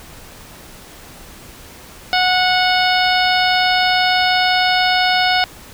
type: harmonic tone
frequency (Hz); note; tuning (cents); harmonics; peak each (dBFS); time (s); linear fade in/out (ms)
734; F#5; -14; 1 / 2 / 3 / 4 / 5 / 6 / 7; -16 / -19 / -21 / -22 / -23 / -24 / -24; 2.13-5.44; 0
effects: pink hiss -39 dBFS RMS until 5.73 s